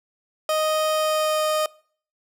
30% pulse tone with pitch glide, 622.3 to 617.6 Hz, D#5 to D#5, 0 to -13 cents, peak -17 dBFS, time 0.49-1.66 s, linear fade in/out 2 ms, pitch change -13 cents, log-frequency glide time 0.92-1.44 s, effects noise-tail reverb RT60 0.5 s tail -23 dB re dry

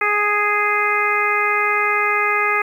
harmonic tone, 415.3 Hz, G#4, in tune, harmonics 1 / 2 / 3 / 4 / 5 / 6, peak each -25 / -26 / -20 / -24 / -20 / -24 dBFS, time 0.01-2.62 s, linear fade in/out 5 ms, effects 8-bit

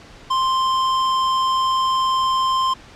square tone, 1046.5 Hz, C6, in tune, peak -17 dBFS, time 0.3-2.74 s, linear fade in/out 10 ms, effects pink hiss -43 dBFS RMS until 2.95 s + low-pass 5000 Hz 12 dB/octave

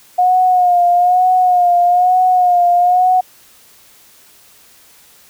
sine tone with vibrato, 720 Hz, F#5, 47 cents flat, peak -8 dBFS, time 0.18-3.21 s, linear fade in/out 10 ms, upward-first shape sine, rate 1.1 Hz, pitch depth 44 cents each way, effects white hiss -46 dBFS RMS until 5.29 s

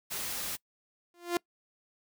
white noise, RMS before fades -36 dBFS, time 0.1-0.57 s, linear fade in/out 20 ms
sawtooth tone with exponential growth, 347.6 Hz, F4, 8 cents flat, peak -20 dBFS, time 1.14-1.37 s, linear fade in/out 2 ms, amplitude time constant 48 ms
effects noise-tail reverb RT60 0.1 s tail -24 dB re dry

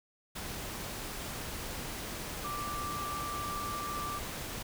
sine tone in noise, 1174.7 Hz, D6, in tune, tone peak -36 dBFS, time 2.44-4.19 s, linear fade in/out 10 ms, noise pink, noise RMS -40 dBFS, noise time 0.35-4.63 s, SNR +1 dB, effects none

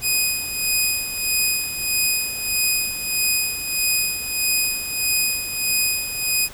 10% pulse tone with tremolo, 2495 Hz, D#7, 4 cents sharp, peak -8 dBFS, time 0.01-6.49 s, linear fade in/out 50 ms, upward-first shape sine, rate 1.6 Hz, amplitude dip 65%, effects pink hiss -40 dBFS RMS until 6.53 s

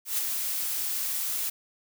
blue noise with ADSR envelope, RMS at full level -26 dBFS, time 0.05-1.5 s, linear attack 130 ms, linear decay 18 ms, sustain -4 dB, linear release 9 ms, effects none

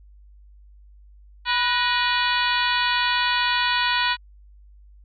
harmonic tone with a mistuned harmonic, 491.1 Hz, B4, 10 cents flat, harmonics 2 / 3 / 4 / 5 / 6 / 7 / 8 / 9, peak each -24 / -26 / -27 / -28 / -29 / -29 / -30 / -31 dBFS, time 1.45-4.17 s, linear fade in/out 50 ms, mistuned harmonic 4, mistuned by -73 cents, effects added 50 Hz sine -46 dBFS peak until 5.04 s

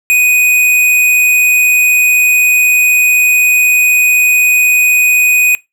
square tone, 2489 Hz, D#7, in tune, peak -7 dBFS, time 0.1-5.55 s, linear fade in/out 0 ms, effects noise-tail reverb RT60 0.2 s tail -22 dB re dry

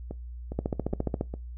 two click trains, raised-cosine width 2 ms, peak -22 / -14 dBFS, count 4 / 10, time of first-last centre 0.11-1.34 / 0.59-1.211 s, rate 2.44 / 14.5 Hz, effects noise-tail reverb RT60 0.2 s tail -21 dB re dry + added 60 Hz sine -37 dBFS peak until 1.57 s

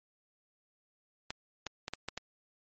clicks, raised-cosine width 0.2 ms, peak -19 dBFS, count 6, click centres 1.305 / 1.667 / 1.881 / 1.936 / 2.086 / 2.176 s, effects MP3 32 kbps

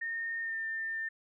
sine tone with pitch glide, 1832 to 1798.4 Hz, A#6 to A6, -31 to +37 cents, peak -33 dBFS, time 0.01-1.09 s, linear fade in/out 10 ms, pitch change -32 cents, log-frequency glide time 0.42-0.56 s, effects none

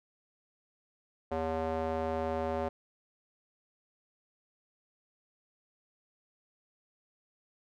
square tone with band-pass filter, 80.5 Hz, E2, 41 cents flat, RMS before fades -33 dBFS, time 1.31-2.69 s, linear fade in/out 10 ms, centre 620 Hz, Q 1.8, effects none

